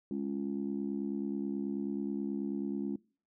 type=chord; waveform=sine; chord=Db major; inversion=second; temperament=just; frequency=207.9 / 277.2 / 346.5 Hz; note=Ab3 / Db4 / F4; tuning=+2 / 0 / -14 cents; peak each=-35 / -36 / -39 dBFS; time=0.11-2.96 s; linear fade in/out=2 ms; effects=noise-tail reverb RT60 0.4 s tail -23 dB re dry + tanh soft clip ceiling -24 dBFS